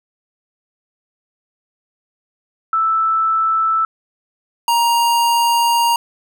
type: tone pair in turn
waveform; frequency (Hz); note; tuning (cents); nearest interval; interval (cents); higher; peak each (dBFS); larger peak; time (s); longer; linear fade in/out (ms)
sine / square; 1318.5 / 938.3; E6 / A#5; 0 / +11; tritone; 589; first; -13; neither; 2.73-3.85 / 4.68-5.96; second; 2
effects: none